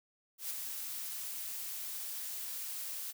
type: noise with ADSR envelope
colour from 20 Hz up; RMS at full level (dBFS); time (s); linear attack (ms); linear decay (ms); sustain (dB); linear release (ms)
blue; -37; 0.38-3.13; 120; 13; -4; 31
effects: none